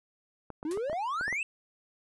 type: clicks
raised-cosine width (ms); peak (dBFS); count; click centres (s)
1; -26; 8; 0.503 / 0.629 / 0.774 / 0.898 / 0.93 / 1.211 / 1.28 / 1.327
type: exponential sweep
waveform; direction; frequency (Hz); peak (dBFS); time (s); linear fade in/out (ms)
triangle; up; 293 to 2729; -28; 0.65-1.43; 2
type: noise with exponential decay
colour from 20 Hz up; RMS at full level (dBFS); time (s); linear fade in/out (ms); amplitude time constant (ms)
white; -39; 0.71-0.83; 1; 26
effects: resampled to 24000 Hz